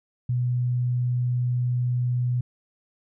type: tone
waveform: sine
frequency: 123.47 Hz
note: B2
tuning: in tune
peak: -21 dBFS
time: 0.29-2.41 s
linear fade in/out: 5 ms
effects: none